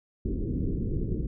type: low-pass noise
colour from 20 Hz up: pink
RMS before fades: -29 dBFS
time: 0.25-1.27 s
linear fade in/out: 5 ms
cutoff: 410 Hz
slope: 48 dB/octave
effects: none